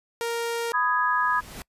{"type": "tone", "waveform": "sawtooth", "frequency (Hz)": 466.2, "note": "A#4", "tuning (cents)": 0, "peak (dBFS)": -22, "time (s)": [0.21, 0.72], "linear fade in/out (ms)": 0}
{"type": "chord", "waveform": "sine", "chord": "G# minor", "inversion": "first", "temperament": "just", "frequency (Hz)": [996.7, 1245.9, 1661.2], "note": ["B5", "D#6", "G#6"], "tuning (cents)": [16, 2, 0], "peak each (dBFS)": -25, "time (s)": [0.73, 1.41], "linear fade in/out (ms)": 20}
{"type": "noise with exponential growth", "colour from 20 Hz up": "pink", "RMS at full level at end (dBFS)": -37, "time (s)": [0.79, 1.62], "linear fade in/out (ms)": 0, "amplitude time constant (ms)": 180}
{"effects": ["noise-tail reverb RT60 0.1 s tail -25 dB re dry", "resampled to 32000 Hz"]}